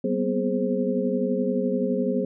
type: tone cluster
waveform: sine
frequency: 191.5 / 240.9 / 252.6 / 418.6 / 526 Hz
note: G3 / B3 / B3 / G#4 / C5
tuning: -40 / -43 / +39 / +14 / +9 cents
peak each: -28 dBFS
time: 0.04-2.25 s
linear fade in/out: 5 ms
effects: none